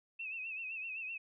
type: tone with vibrato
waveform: sine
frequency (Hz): 2613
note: E7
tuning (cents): -16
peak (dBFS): -39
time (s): 0.19-1.18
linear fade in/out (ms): 10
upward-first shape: sine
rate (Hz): 7.8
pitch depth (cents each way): 77
effects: none